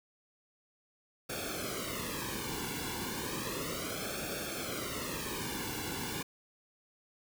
pink noise with flanger, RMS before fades -38 dBFS, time 1.29-6.23 s, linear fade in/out 10 ms, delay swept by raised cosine 1 to 1.61 ms, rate 0.33 Hz, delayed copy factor -0.95, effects none

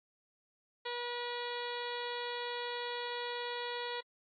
harmonic tone, 483 Hz, B4, 39 cents flat, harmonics 1 / 2 / 3 / 4 / 5 / 6 / 7 / 8 / 9, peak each -41 / -42 / -48 / -45 / -50 / -51 / -47 / -48 / -51 dBFS, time 0.85-4.01 s, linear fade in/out 10 ms, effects AAC 32 kbps

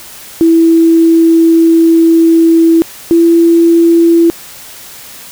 sine tone pair in turn, 329.6 / 335.6 Hz, E4 / E4, 0 / +31 cents, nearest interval unison, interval 31 cents, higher second, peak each -3 dBFS, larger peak neither, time 0.41-2.82 / 3.11-4.3 s, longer first, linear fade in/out 0 ms, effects white hiss -31 dBFS RMS until 5.31 s

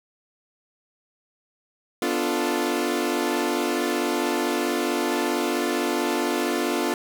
sawtooth chord, B half-diminished seventh, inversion none, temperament equal with one note detuned, 249.2 / 293.7 / 349.2 / 440 Hz, B3 / D4 / F4 / A4, +16 / 0 / 0 / 0 cents, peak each -25 / -24 / -22 / -26 dBFS, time 2.02-6.94 s, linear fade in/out 2 ms, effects none

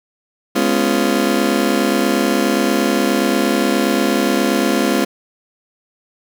30% pulse chord, C# dominant seventh, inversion second, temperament just, 207.9 / 249.5 / 277.2 / 346.5 Hz, G#3 / B3 / C#4 / E#4, +2 / +18 / 0 / -14 cents, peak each -17 dBFS, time 0.55-5.05 s, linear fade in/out 10 ms, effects none

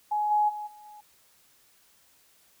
sine tone with level steps, 840 Hz, G#5, 19 cents sharp, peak -24 / -20 / -33 / -47 / -45 dBFS, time 0.11-1.01 s, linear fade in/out 10 ms, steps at 0.3 / 0.48 / 0.66 / 0.84 s, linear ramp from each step 20 ms, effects white hiss -62 dBFS RMS until 2.6 s

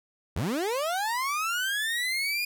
30% pulse linear sweep, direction up, 61.74 to 2456 Hz, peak -24 dBFS, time 0.36-2.45 s, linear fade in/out 5 ms, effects none

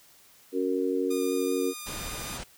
sine chord, F# major, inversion second, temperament just, 277.5 / 370 / 462.5 Hz, C#4 / F#4 / A#4, +2 / 0 / -14 cents, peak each -29 dBFS, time 0.52-1.74 s, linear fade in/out 50 ms
5% pulse tone with vibrato, 1216 Hz, D#6, 40 cents flat, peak -26 dBFS, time 1.1-2.38 s, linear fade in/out 10 ms, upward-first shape sine, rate 5.1 Hz, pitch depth 11 cents each way
pink low-pass noise, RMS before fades -38 dBFS, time 1.86-2.44 s, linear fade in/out 10 ms, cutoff 10000 Hz, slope 96 dB/octave
effects white hiss -57 dBFS RMS until 2.57 s

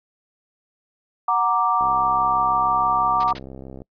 sine chord, Gb augmented, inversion none, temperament equal, 740 / 932.3 / 1174.7 Hz, Gb5 / Bb5 / D6, 0 / 0 / 0 cents, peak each -23 / -22 / -19 dBFS, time 1.28-3.33 s, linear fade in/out 5 ms
click train, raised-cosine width 2 ms, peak -24 dBFS, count 134, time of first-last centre 1.81-3.819 s, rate 66.2 Hz
white noise bursts, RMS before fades -32 dBFS, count 3, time 3.2-3.388 s, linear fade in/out 5 ms, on 38 ms, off 37 ms
effects noise-tail reverb RT60 0.1 s tail -26 dB re dry + resampled to 11025 Hz

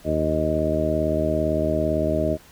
harmonic tone, 77.78 Hz, D#2, in tune, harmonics 1 / 2 / 3 / 4 / 5 / 6 / 7 / 8, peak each -28 / -29 / -29 / -27 / -29 / -35 / -34 / -23 dBFS, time 0.04-2.38 s, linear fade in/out 50 ms, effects pink hiss -50 dBFS RMS until 2.51 s

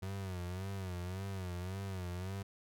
35% pulse tone with vibrato, 93.1 Hz, F#2, 11 cents sharp, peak -37 dBFS, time 0.02-2.43 s, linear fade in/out 10 ms, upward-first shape sine, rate 1.8 Hz, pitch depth 95 cents each way, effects none

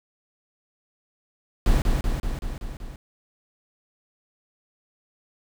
brown noise with echo, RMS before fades -18 dBFS, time 1.66-1.82 s, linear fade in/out 2 ms, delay 190 ms, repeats 6, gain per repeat -3 dB, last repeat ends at 2.96 s, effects none

